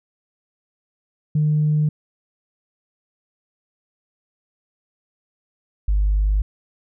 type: tone pair in turn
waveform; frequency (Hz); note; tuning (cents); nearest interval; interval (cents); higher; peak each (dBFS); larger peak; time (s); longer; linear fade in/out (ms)
sine; 151.6 / 50.59; D#3 / G#1; -45 / -45; octave + perfect fifth; 1900; first; -14; neither; 1.35-1.89 / 5.88-6.42; neither; 5
effects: tanh soft clip ceiling -11 dBFS